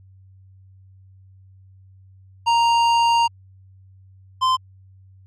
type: tone pair in turn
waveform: square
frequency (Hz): 932.3 / 1034.5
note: A#5 / C6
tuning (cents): 0 / -20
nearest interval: major second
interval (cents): 180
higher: second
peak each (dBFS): -15 / -16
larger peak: first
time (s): 2.46-3.28 / 4.41-4.57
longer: first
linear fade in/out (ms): 20
effects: added 95 Hz sine -46 dBFS peak until 5.26 s + low-pass 5000 Hz 12 dB/octave